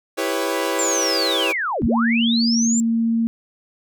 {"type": "chord", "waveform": "sawtooth", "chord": "C# half-diminished seventh", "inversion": "first", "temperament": "equal with one note detuned", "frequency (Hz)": [329.6, 396.3, 493.9, 554.4], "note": ["E4", "G4", "B4", "C#5"], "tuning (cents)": [0, 19, 0, 0], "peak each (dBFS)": -22, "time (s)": [0.17, 1.53], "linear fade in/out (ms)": 20}
{"type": "linear two-way sweep", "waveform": "sine", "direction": "down then up", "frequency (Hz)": [7459, 30.94, 7459], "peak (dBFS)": -20, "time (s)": [0.79, 2.8], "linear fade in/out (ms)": 0, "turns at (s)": 1.85}
{"type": "tone with pitch glide", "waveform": "sine", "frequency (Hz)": [231.3, 228.8], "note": ["A#3", "A#3"], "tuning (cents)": [-13, -32], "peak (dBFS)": -16, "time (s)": [1.82, 3.27], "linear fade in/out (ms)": 0, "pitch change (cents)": -19, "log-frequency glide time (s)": [2.52, 2.85]}
{"effects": []}